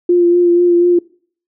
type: tone with vibrato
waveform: sine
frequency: 349.2 Hz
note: F4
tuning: in tune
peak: -7 dBFS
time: 0.09-0.99 s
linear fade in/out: 5 ms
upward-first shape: sine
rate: 4.1 Hz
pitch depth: 20 cents each way
effects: noise-tail reverb RT60 0.5 s tail -23 dB re dry